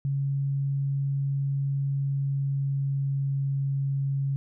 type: tone with pitch glide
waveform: sine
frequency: 138.59 to 137.79 Hz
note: C#3 to C#3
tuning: 0 to -10 cents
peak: -24 dBFS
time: 0.05-4.36 s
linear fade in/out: 0 ms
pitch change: -10 cents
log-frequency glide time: 1.85-3.52 s
effects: none